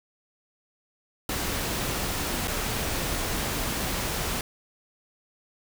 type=noise with dropouts; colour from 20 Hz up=pink; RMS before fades=-29 dBFS; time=1.29-4.41 s; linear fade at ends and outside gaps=2 ms; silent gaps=2.474-2.479 s; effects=none